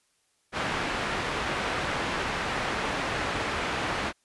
white low-pass noise, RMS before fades -30 dBFS, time 0.52-4.13 s, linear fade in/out 50 ms, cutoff 1900 Hz, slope 12 dB/octave, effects white hiss -70 dBFS RMS until 4.24 s + resampled to 24000 Hz

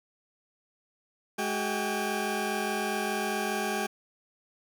20% pulse tone cluster, 211.4 / 377.9 / 803 Hz, G#3 / F#4 / G5, +31 / +37 / +41 cents, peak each -28 dBFS, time 1.38-3.87 s, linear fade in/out 10 ms, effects none

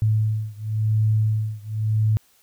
sine beating tone pair, 108.1 / 109.04 Hz, A2 / A2, -30 / -15 cents, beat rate 0.94 Hz, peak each -21 / -22 dBFS, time 0.02-2.17 s, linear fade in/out 0 ms, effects white hiss -59 dBFS RMS until 2.42 s

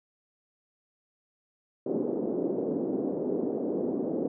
pink band-pass noise, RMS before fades -30 dBFS, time 1.86-4.28 s, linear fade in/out 5 ms, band 250 to 460 Hz, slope 24 dB/octave, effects none

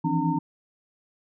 sine tone cluster, 161.7 / 170 / 266.6 / 298.7 / 913 Hz, E3 / F3 / C4 / D4 / A#5, -33 / -46 / +33 / +29 / -36 cents, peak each -28 dBFS, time 0.04-0.39 s, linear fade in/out 10 ms, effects none

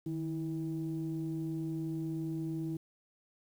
sine tone pair together, 155.45 / 324.3 Hz, D#3 / E4, -1 / -28 cents, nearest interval octave + minor second, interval 1273 cents, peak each -36 / -35 dBFS, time 0.06-2.77 s, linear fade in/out 5 ms, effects tanh soft clip ceiling -28 dBFS + 10-bit

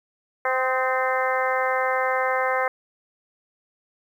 harmonic tone with a mistuned harmonic, 259.4 Hz, C4, 15 cents flat, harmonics 2 / 3 / 4 / 5 / 6 / 7 / 8, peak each -25 / -27 / -28 / -29 / -30 / -30 / -31 dBFS, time 0.45-2.68 s, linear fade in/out 2 ms, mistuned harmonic 5, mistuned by -33 cents, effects 9-bit

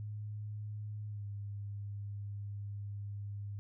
sine tone with pitch glide, 105.1 to 101.52 Hz, G#2 to G#2, +21 to -39 cents, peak -39 dBFS, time 0-3.59 s, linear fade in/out 0 ms, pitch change -60 cents, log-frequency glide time 1.08-1.25 s, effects none

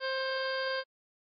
harmonic tone with a mistuned harmonic, 528 Hz, C5, 16 cents sharp, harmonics 1 / 2 / 3 / 4 / 5 / 6 / 7 / 8 / 9, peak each -33 / -39 / -35 / -47 / -49 / -43 / -48 / -49 / -41 dBFS, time 0-0.84 s, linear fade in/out 50 ms, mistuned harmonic 4, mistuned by +45 cents, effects MP3 32 kbps

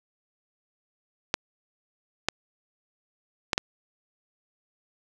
clicks, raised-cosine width 0.2 ms, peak -5 dBFS, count 4, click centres 1.341 / 2.286 / 3.532 / 3.579 s, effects none

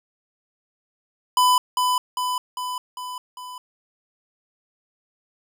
square tone with echo, 1000 Hz, B5, 21 cents sharp, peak -15 dBFS, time 1.37-1.58 s, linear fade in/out 2 ms, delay 400 ms, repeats 5, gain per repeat -4 dB, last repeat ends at 3.58 s, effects none

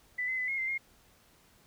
sine tone with pitch steps, 1991 / 2047 / 2007 / 2155 / 2080 / 2136 Hz, B6 / C7 / B6 / C#7 / C7 / C7, +14 / -38 / +27 / -49 / -11 / +35 cents, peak -30 dBFS, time 0.18-0.78 s, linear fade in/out 10 ms, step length 100 ms, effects pink hiss -63 dBFS RMS until 1.66 s

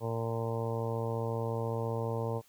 harmonic tone, 114.5 Hz, A#2, 31 cents flat, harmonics 1 / 2 / 3 / 4 / 5 / 6 / 7 / 8 / 9, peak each -34 / -42 / -44 / -36 / -40 / -48 / -45 / -43 / -47 dBFS, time 0-2.42 s, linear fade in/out 50 ms, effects white hiss -64 dBFS RMS until 2.48 s

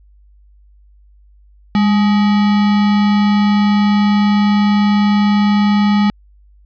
sine tone with sample-and-hold, 204.5 Hz, G#3, 26 cents flat, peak -9 dBFS, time 1.75-6.1 s, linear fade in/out 0 ms, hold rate 1050 Hz, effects added 50 Hz sine -44 dBFS peak until 6.65 s + resampled to 11025 Hz

